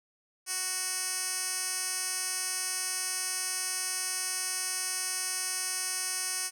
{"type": "tone with band-pass filter", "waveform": "10% pulse", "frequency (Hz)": 370, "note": "F#4", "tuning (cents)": 0, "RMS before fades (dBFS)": -33, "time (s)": [0.46, 6.51], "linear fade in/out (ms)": 50, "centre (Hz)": 8300, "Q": 1.9, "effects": ["10-bit"]}